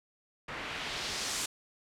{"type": "noise with low-pass filter sweep", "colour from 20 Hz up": "white", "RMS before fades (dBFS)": -37, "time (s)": [0.48, 1.46], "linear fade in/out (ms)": 5, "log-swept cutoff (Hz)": [1800, 8400], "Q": 1.2, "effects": []}